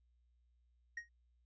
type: tone with exponential decay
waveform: triangle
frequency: 1875 Hz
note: A#6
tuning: 10 cents sharp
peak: -36 dBFS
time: 0.97-1.09 s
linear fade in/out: 5 ms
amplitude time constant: 25 ms
effects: added 60 Hz sine -70 dBFS peak until 1.45 s + resampled to 16000 Hz